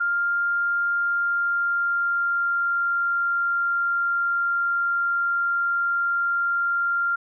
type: tone with pitch glide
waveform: sine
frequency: 1399 to 1390.1 Hz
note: F6 to F6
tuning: +3 to -8 cents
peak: -20 dBFS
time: 0-7.16 s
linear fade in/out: 10 ms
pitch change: -11 cents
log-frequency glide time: 0.94-2.8 s
effects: none